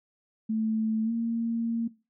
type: tone with pitch glide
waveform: sine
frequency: 220 to 230.4 Hz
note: A3 to A#3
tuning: 0 to -20 cents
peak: -25 dBFS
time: 0.49-1.88 s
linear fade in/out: 10 ms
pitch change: +80 cents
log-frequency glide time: 1.04-1.11 s
effects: noise-tail reverb RT60 0.3 s tail -19 dB re dry